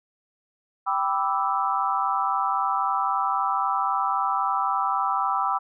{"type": "chord", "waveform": "sine", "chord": "E minor seventh", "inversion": "first", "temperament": "equal", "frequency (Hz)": [784, 987.8, 1174.7, 1318.5], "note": ["G5", "B5", "D6", "E6"], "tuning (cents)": [0, 0, 0, 0], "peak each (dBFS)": -27, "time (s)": [0.86, 5.59], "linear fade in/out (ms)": 20, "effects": []}